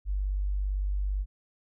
sine tone, 48.9 Hz, G1, 4 cents flat, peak -26 dBFS, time 0.05-1.26 s, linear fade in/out 50 ms, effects none

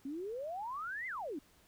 sine exponential two-way sweep, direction up then down, 261.6 to 2123 to 261.6 Hz, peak -38 dBFS, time 0.05-1.39 s, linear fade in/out 5 ms, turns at 1.07 s, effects pink hiss -66 dBFS RMS until 1.67 s

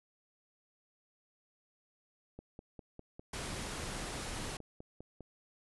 click train, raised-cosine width 2 ms, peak -34 dBFS, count 15, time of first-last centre 2.39-5.207 s, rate 4.97 Hz
pink low-pass noise, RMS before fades -41 dBFS, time 3.33-4.57 s, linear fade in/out 5 ms, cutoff 11000 Hz, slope 96 dB/octave
effects none

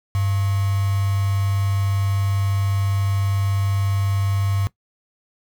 sine tone with quantisation, 98.6 Hz, G2, 11 cents sharp, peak -18 dBFS, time 0.15-4.67 s, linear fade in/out 0 ms, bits 5, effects noise-tail reverb RT60 0.1 s tail -18 dB re dry

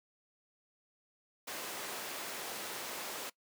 pink high-pass noise, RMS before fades -42 dBFS, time 1.47-3.3 s, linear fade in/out 10 ms, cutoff 400 Hz, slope 12 dB/octave, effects noise-tail reverb RT60 0.1 s tail -21 dB re dry

